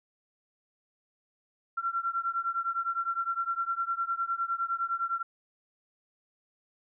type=beating tone pair; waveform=sine; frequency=1359 / 1368.8 Hz; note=F6 / F6; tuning=-48 / -35 cents; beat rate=9.8 Hz; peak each=-31 / -32 dBFS; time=1.77-5.23 s; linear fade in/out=10 ms; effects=none

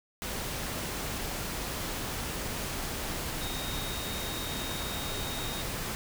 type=tone in noise; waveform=sine; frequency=3729 Hz; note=A#7; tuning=in tune; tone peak=-40 dBFS; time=3.41-5.62 s; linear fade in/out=0 ms; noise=pink; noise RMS=-35 dBFS; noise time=0.22-5.95 s; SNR=-8 dB; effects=none

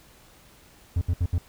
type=tone bursts; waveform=triangle; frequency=86.5 Hz; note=F2; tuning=16 cents flat; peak=-18 dBFS; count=4; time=0.96-1.383 s; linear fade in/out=5 ms; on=54 ms; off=69 ms; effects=pink hiss -54 dBFS RMS until 1.48 s

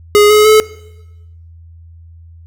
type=tone with pitch steps; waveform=square; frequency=415.3 / 423.5 / 431.9 Hz; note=G#4 / G#4 / A4; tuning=0 / +34 / -32 cents; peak=-5 dBFS; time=0.15-0.6 s; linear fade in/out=0 ms; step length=150 ms; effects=noise-tail reverb RT60 1.0 s tail -20 dB re dry + added 83 Hz sine -35 dBFS peak until 2.46 s

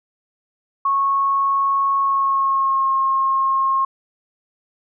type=tone with pitch glide; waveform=sine; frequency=1100 to 1074.9 Hz; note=C#6 to C6; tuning=-14 to +46 cents; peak=-15 dBFS; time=0.85-3.85 s; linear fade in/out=5 ms; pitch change=-40 cents; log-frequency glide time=1.98-2.92 s; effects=none

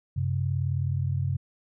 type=tone pair together; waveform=sine; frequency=94.8 / 134.07 Hz; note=F#2 / C3; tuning=+43 / +43 cents; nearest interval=tritone; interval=600 cents; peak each=-27 dBFS; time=0.16-1.37 s; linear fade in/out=10 ms; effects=none

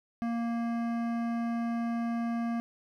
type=tone with hard clipping; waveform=sine; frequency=233.1 Hz; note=A#3; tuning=in tune; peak=-31 dBFS; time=0.22-2.6 s; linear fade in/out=0 ms; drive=14 dB; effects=none

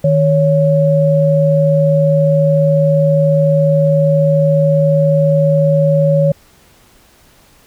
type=tone pair together; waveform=sine; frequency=155.56 / 558.2 Hz; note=D#3 / C#5; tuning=0 / +12 cents; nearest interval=octave + minor seventh; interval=2212 cents; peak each=-11 dBFS; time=0.04-6.32 s; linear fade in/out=5 ms; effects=pink hiss -48 dBFS RMS until 7.66 s

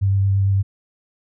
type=tone with vibrato; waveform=sine; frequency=98 Hz; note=G2; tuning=in tune; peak=-14 dBFS; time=0.01-0.63 s; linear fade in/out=20 ms; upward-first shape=triangle; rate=8.8 Hz; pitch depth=17 cents each way; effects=none

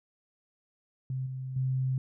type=tone with level steps; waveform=sine; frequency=130.6 Hz; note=C3; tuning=3 cents flat; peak=-30 / -34 / -26 dBFS; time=1.1-1.98 s; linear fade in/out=2 ms; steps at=1.26 / 1.56 s; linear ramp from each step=5 ms; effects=none

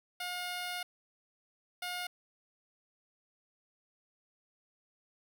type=tone bursts at uneven times; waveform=10% pulse; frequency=716 Hz; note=F5; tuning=43 cents sharp; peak=-28 dBFS; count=2; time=0.2-0.83 / 1.82-2.07 s; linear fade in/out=5 ms; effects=none

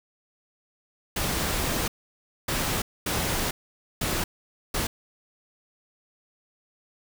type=noise bursts at uneven times; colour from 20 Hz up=pink; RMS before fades=-27 dBFS; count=5; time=1.16-1.88 / 2.48-2.82 / 3.06-3.51 / 4.01-4.24 / 4.74-4.87 s; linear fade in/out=5 ms; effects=none

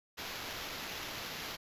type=noise with sample-and-hold; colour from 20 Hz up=violet; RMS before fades=-42 dBFS; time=0.17-1.57 s; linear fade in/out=20 ms; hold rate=8820 Hz; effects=resampled to 32000 Hz

